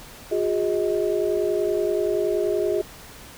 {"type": "tone cluster", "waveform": "sine", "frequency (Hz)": [359.3, 409.8, 631], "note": ["F4", "G#4", "D#5"], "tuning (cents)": [49, -23, 24], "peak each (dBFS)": [-24, -23, -27], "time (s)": [0.31, 2.82], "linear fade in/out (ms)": 10, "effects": ["pink hiss -43 dBFS RMS until 3.37 s"]}